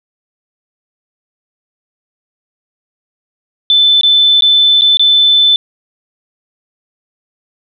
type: tone with dropouts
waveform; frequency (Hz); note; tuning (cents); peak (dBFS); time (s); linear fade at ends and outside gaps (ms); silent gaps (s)
sine; 3520; A7; 0; -5; 3.7-5.56; 1; 4.011-4.033 / 4.408-4.422 / 4.811-4.819 / 4.971-4.995
effects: none